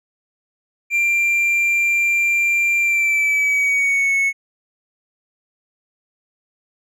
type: tone with pitch glide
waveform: triangle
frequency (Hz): 2373 to 2201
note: D7 to C#7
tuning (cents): +17 to -13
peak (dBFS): -13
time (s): 0.9-4.33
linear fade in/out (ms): 50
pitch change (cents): -130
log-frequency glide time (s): 2.79-4.15
effects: none